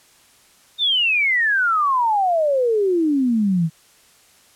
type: exponential sweep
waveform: sine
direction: down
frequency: 3688 to 155.8 Hz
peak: -15 dBFS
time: 0.78-3.7 s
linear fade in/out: 50 ms
effects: white hiss -53 dBFS RMS until 4.55 s + low-pass 11000 Hz 12 dB/octave